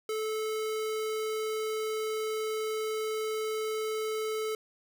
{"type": "tone", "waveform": "square", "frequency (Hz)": 435.1, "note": "A4", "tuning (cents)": -19, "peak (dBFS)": -31, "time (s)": [0.09, 4.55], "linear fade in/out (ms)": 2, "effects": []}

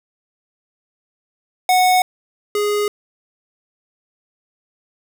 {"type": "tone pair in turn", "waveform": "square", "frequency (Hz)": [736, 414.6], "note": ["F#5", "G#4"], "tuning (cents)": [-9, -3], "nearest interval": "minor seventh", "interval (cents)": 994, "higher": "first", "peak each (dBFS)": [-12, -17], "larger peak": "first", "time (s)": [[1.69, 2.02], [2.55, 2.88]], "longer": "neither", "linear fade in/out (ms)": 2, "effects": []}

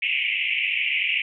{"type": "band-pass noise", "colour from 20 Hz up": "white", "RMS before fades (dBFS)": -24, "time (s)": [0.02, 1.22], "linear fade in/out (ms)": 5, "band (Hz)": [2100, 2900], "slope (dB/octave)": 96, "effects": []}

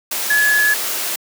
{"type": "tone in noise", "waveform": "sine", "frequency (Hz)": 1700, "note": "G#6", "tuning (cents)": 40, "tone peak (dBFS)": -12, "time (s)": [0.3, 0.74], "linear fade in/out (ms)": 5, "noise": "white", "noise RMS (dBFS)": -22, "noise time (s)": [0.11, 1.16], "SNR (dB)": 7, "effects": ["high-pass 300 Hz 12 dB/octave"]}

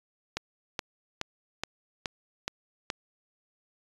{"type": "click train", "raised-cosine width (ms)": 0.2, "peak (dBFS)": -13, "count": 7, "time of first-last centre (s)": [0.37, 2.902], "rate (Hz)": 2.37, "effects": ["resampled to 24000 Hz"]}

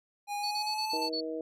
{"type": "tone with pitch glide", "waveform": "square", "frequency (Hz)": [820, 878.9], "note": ["G#5", "A5"], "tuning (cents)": [-22, -2], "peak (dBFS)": -33, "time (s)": [0.27, 1.1], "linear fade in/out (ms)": 50, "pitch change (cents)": 120, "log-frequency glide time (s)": [0.38, 0.97]}
{"type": "tone bursts", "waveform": "sine", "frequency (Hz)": 4435, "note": "C#8", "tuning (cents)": 0, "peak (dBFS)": -32, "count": 7, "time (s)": [0.43, 1.209], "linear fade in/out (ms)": 10, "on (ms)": 83, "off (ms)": 33}
{"type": "harmonic tone", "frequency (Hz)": 159.3, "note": "D#3", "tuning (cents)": 41, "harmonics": [2, 3, 4], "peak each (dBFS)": [-37, -36, -41], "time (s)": [0.93, 1.41], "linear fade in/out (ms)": 2}
{"effects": ["resampled to 32000 Hz"]}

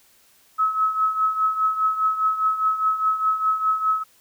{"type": "tone with tremolo", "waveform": "sine", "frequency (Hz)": 1288, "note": "E6", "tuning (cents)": -41, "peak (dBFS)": -15, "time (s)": [0.58, 4.04], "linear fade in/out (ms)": 20, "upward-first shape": "triangle", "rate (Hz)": 4.9, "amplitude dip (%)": 75, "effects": ["white hiss -57 dBFS RMS until 4.2 s"]}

